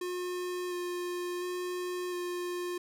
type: tone with vibrato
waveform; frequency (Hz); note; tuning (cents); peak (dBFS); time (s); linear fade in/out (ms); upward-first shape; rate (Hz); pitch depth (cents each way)
square; 357.1; F4; +39; -34; 0.01-2.78; 5; square; 0.71; 11
effects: none